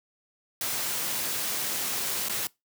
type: noise with dropouts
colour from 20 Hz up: white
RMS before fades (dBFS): -30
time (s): 0.61-2.47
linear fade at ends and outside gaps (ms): 2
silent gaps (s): 2.286-2.295
effects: noise-tail reverb RT60 0.2 s tail -23 dB re dry + high-pass 100 Hz 12 dB/octave